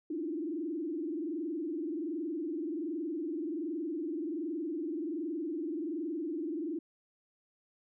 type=tone with frequency modulation; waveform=sine; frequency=319.6 Hz; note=D#4; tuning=47 cents sharp; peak=-33 dBFS; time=0.1-6.79 s; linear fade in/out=5 ms; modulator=21.3 Hz; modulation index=1.5; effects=none